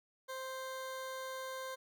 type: tone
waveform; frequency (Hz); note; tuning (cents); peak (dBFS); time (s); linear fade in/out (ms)
20% pulse; 523.3; C5; 0; -36; 0.28-1.76; 20
effects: none

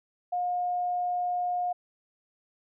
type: tone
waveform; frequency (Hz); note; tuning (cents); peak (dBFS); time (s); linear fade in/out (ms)
sine; 715; F5; +41; -26; 0.32-1.73; 10
effects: none

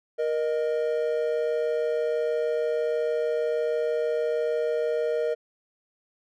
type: tone pair together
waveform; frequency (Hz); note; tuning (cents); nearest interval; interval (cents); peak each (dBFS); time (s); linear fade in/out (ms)
triangle; 470.7 / 617; A#4 / D#5; +17 / -15; perfect fourth; 468; -23 / -26; 0.18-5.35; 20
effects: none

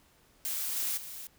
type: noise with level steps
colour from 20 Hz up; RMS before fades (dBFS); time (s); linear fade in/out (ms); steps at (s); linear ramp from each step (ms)
blue; -34 / -32 / -43; 0.45-1.27; 0; 0.76 / 0.97; 5
effects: pink hiss -64 dBFS RMS until 1.38 s

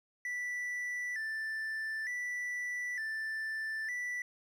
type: tone with vibrato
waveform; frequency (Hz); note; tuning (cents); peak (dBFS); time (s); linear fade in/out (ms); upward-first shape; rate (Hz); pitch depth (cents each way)
triangle; 1864.7; A#6; 0; -33; 0.25-4.22; 2; square; 0.55; 93
effects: none

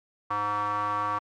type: tone with band-pass filter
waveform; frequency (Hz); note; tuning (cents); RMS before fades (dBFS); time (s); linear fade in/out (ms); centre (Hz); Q
square; 103.7; G#2; -2; -28; 0.3-1.19; 10; 1100; 7.2
effects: MP3 48 kbps

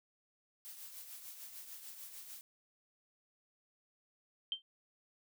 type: noise with tremolo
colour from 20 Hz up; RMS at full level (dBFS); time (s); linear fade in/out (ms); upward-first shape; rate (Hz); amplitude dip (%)
blue; -48; 0.65-2.41; 0; triangle; 6.7; 55
type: tone with exponential decay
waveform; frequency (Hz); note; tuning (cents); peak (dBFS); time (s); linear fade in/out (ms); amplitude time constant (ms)
sine; 3136; G7; 0; -30; 4.52-4.62; 1; 21
effects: none

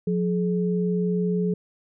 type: tone pair together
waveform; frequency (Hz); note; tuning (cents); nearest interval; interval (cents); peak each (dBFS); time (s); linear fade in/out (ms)
sine; 178.6 / 424.8; F3 / G#4; +39 / +39; octave + minor third; 1500; -22 / -26; 0.07-1.54; 5
effects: none

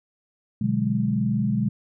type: chord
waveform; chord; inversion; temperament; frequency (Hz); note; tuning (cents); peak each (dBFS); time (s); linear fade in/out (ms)
sine; G# half-diminished seventh; first; equal; 123.47 / 146.83 / 185 / 207.7; B2 / D3 / F#3 / G#3; 0 / 0 / 0 / 0; -26 / -29 / -28 / -23; 0.61-1.69; 5
effects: none

